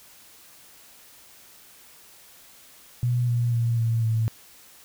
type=tone with pitch steps; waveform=sine; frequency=122.1 / 119.52 / 116.99 / 114.52 / 112.1 Hz; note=B2 / A#2 / A#2 / A#2 / A2; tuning=-19 / +44 / +7 / -30 / +33 cents; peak=-20 dBFS; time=3.03-4.28 s; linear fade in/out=0 ms; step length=250 ms; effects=white hiss -51 dBFS RMS until 4.84 s